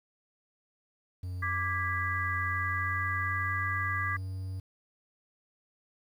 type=tone with pitch glide; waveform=triangle; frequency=90.8 to 94.17 Hz; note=F#2 to F#2; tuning=-32 to +31 cents; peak=-32 dBFS; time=1.23-4.6 s; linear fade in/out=5 ms; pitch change=+63 cents; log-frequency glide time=2.58-3.65 s
type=chord; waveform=sine; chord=G# diminished; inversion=second; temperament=equal with one note detuned; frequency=1174.7 / 1646.9 / 1975.5 Hz; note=D6 / G#6 / B6; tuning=0 / -15 / 0 cents; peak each=-34 dBFS; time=1.42-4.17 s; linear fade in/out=10 ms
effects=10-bit